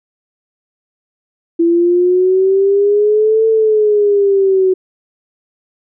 sine exponential two-way sweep, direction up then down, 333.8 to 447.1 to 371.5 Hz, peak -8 dBFS, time 1.59-4.74 s, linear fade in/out 10 ms, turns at 3.47 s, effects none

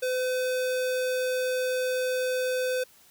square tone, 508 Hz, B4, 49 cents sharp, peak -26 dBFS, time 0.02-2.84 s, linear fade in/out 10 ms, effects white hiss -57 dBFS RMS until 3.1 s

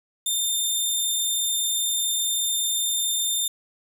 15% pulse tone, 3609 Hz, A7, 43 cents sharp, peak -15 dBFS, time 0.26-3.48 s, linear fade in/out 5 ms, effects none

